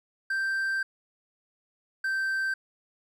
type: tone pair in turn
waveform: triangle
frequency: 1568 / 1559 Hz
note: G6 / G6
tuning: 0 / -10 cents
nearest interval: unison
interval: 10 cents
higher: first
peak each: -24 dBFS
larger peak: neither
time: 0.3-0.83 / 2.04-2.54 s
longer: first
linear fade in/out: 5 ms
effects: none